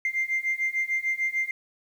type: beating tone pair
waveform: sine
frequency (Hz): 2092 / 2098.7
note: C7 / C7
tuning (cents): -1 / +5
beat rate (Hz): 6.7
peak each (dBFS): -27 / -26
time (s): 0.05-1.51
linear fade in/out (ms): 2
effects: tanh soft clip ceiling -19 dBFS + 9-bit

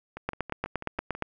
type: two click trains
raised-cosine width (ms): 0.5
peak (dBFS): -13 / -23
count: 9 / 7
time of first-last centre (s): 0.29-1.223 / 0.17-1.15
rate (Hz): 8.57 / 6.12
effects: none

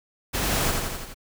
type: noise with echo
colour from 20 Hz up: pink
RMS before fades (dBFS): -26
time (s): 0.33-0.72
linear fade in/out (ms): 20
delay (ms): 85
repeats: 5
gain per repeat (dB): -3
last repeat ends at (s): 1.145
effects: none

